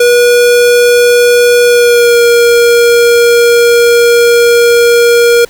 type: tone with pitch glide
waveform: square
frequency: 483.5 to 473.3 Hz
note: B4 to A#4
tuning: -37 to +26 cents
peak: -4 dBFS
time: 0-5.45 s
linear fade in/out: 5 ms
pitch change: -37 cents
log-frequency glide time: 1.64-2.22 s
effects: pink hiss -37 dBFS RMS until 5.49 s